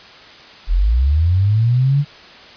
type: linear sweep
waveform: sine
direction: up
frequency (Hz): 37.41 to 147.6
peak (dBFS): -11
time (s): 0.67-2.05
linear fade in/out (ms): 50
effects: white hiss -40 dBFS RMS until 2.56 s + resampled to 11025 Hz